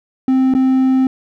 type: tone with dropouts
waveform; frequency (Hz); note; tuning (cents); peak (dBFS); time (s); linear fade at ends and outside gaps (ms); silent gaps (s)
triangle; 261.6; C4; 0; -8; 0.28-1.07; 2; 0.539-0.549
effects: none